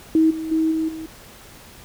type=tone with level steps; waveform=sine; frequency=319.4 Hz; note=D#4; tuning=45 cents sharp; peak=-12 / -25 / -16 / -19 / -29 dBFS; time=0.15-1.06 s; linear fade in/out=2 ms; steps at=0.3 / 0.51 / 0.71 / 0.88 s; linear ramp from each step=10 ms; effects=pink hiss -44 dBFS RMS until 1.84 s